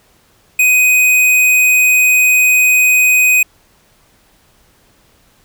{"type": "tone", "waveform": "square", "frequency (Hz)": 2500, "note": "D#7", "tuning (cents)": 8, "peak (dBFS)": -8, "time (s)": [0.59, 3.43], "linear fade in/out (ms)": 5, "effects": ["pink hiss -52 dBFS RMS until 5.44 s"]}